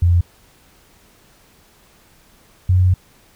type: tone pair in turn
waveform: sine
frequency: 86.8 / 91.56 Hz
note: F2 / F#2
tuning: -10 / -18 cents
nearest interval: minor second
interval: 92 cents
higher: second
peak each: -10 dBFS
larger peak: neither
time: 0.02-0.21 / 2.69-2.94 s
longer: second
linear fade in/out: 5 ms
effects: pink hiss -52 dBFS RMS until 3.35 s